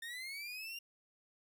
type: linear sweep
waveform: 30% pulse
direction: up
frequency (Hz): 1806 to 2812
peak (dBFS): -40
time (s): 0.02-0.79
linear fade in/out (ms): 5
effects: none